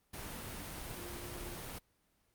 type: tone in noise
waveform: sine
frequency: 350 Hz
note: F4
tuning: 4 cents sharp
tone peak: -47 dBFS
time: 0.97-1.55 s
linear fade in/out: 10 ms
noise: pink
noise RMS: -44 dBFS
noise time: 0.13-1.79 s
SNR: -6 dB
effects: pink hiss -75 dBFS RMS until 2.34 s + Opus 32 kbps